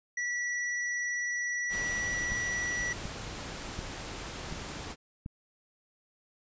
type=tone; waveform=square; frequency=1947 Hz; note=B6; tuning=25 cents flat; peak=-31 dBFS; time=0.17-2.93 s; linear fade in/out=5 ms
type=noise; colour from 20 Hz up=pink; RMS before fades=-40 dBFS; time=1.69-4.96 s; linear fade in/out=50 ms
type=click train; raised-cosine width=5 ms; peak=-26 dBFS; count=5; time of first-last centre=2.32-5.261 s; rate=1.36 Hz
effects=resampled to 16000 Hz